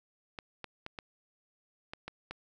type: clicks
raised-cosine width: 0.3 ms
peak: -24 dBFS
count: 7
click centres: 0.388 / 0.643 / 0.864 / 0.988 / 1.935 / 2.08 / 2.31 s
effects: none